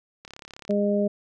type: click train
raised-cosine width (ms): 0.2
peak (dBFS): -24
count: 17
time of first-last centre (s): 0.25-0.708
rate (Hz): 34.9
type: harmonic tone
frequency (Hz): 204.2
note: G#3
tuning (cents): -29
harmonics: 1 / 2 / 3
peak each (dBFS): -23 / -26 / -25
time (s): 0.69-1.08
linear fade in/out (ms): 10
effects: none